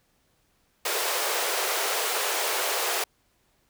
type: high-pass noise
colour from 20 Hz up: pink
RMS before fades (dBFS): -27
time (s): 0.85-3.04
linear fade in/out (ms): 5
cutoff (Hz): 400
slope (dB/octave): 48
effects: pink hiss -68 dBFS RMS until 3.69 s